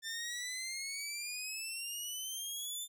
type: exponential sweep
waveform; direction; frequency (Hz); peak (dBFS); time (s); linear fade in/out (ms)
15% pulse; up; 1780 to 3575; -32; 0.02-2.88; 50
effects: none